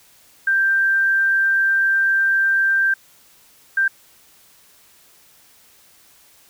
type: tone bursts at uneven times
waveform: sine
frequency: 1576 Hz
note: G6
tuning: 9 cents sharp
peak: -14 dBFS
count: 2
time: 0.47-2.94 / 3.77-3.88 s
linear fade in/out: 5 ms
effects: white hiss -52 dBFS RMS until 6.49 s